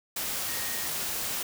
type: tone in noise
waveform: sine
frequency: 1864.7 Hz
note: A#6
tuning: in tune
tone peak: -41 dBFS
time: 0.48-0.87 s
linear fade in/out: 5 ms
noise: white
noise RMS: -32 dBFS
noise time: 0.16-1.43 s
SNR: -12 dB
effects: none